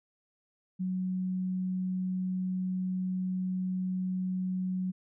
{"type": "tone", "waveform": "sine", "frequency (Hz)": 185, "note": "F#3", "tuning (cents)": 0, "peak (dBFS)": -29, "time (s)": [0.79, 4.92], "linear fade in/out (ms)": 20, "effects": []}